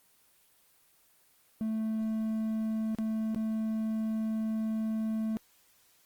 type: tone with dropouts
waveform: triangle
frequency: 220 Hz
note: A3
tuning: in tune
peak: -27 dBFS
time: 1.61-5.37 s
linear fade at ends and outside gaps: 0 ms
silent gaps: 2.949-2.986 / 3.347-3.36 s
effects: white hiss -65 dBFS RMS until 6.05 s + Opus 24 kbps